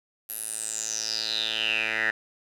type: tone with band-pass filter sweep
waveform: 10% pulse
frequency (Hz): 110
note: A2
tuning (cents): 0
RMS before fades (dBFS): -29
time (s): 0.29-2.11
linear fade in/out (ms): 5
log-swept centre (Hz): 12000 to 1800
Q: 7.9
effects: none